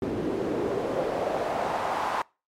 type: noise with band-pass filter sweep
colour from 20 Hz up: pink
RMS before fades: -28 dBFS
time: 0.02-2.22 s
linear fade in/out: 2 ms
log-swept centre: 300 to 1000 Hz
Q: 2.5
effects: noise-tail reverb RT60 0.3 s tail -25 dB re dry + MP3 96 kbps